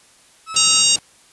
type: tone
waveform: 40% pulse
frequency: 1300 Hz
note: E6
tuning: 24 cents flat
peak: -26 dBFS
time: 0.46-0.84 s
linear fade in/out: 50 ms
type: high-pass noise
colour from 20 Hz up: pink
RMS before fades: -36 dBFS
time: 0.54-0.99 s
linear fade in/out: 2 ms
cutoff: 110 Hz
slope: 12 dB/octave
type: harmonic tone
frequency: 935 Hz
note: A#5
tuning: 5 cents sharp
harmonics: 3 / 4 / 5 / 6 / 7 / 8 / 9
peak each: -20 / -20 / -20 / -20 / -20 / -20 / -20 dBFS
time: 0.56-0.96 s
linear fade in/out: 5 ms
effects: white hiss -51 dBFS RMS until 1.32 s + resampled to 24000 Hz